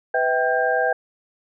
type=tone cluster; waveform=sine; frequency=498.6 / 648 / 778 / 1598 Hz; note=B4 / E5 / G5 / G6; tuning=+16 / -30 / -13 / +33 cents; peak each=-23 dBFS; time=0.14-0.93 s; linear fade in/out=5 ms; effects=none